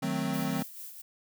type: chord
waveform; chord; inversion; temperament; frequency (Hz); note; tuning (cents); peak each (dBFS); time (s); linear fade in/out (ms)
square; D# diminished seventh; none; equal; 155.56 / 185 / 220 / 261.6; D#3 / F#3 / A3 / C4; 0 / 0 / 0 / 0; -36 / -35 / -36 / -34; 0.02-0.63; 10
type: noise with tremolo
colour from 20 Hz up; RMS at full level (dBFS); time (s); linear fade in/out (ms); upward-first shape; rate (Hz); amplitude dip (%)
violet; -42; 0.33-1.02; 10; sine; 4.5; 50
effects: none